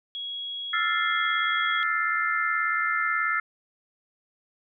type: tone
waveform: sine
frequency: 3322 Hz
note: G#7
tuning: in tune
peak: -31 dBFS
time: 0.15-1.83 s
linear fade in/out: 0 ms
type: chord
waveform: sine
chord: F major seventh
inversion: third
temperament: equal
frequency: 1318.5 / 1396.9 / 1760 / 2093 Hz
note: E6 / F6 / A6 / C7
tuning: 0 / 0 / 0 / 0 cents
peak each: -28 / -29 / -28 / -29 dBFS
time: 0.73-3.4 s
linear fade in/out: 5 ms
effects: none